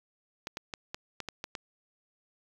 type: clicks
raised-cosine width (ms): 0.2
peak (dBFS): -19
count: 8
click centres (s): 0.471 / 0.571 / 0.738 / 0.945 / 1.203 / 1.287 / 1.441 / 1.552
effects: 8-bit